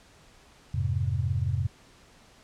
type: chord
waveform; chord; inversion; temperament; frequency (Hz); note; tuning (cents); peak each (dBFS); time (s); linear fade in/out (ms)
sine; F minor; none; just; 87.31 / 104.77 / 130.96; F2 / Ab2 / C3; 0 / +16 / +2; -29; 0.74-1.67; 5
effects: pink hiss -56 dBFS RMS until 2.43 s + low-pass 8000 Hz 12 dB/octave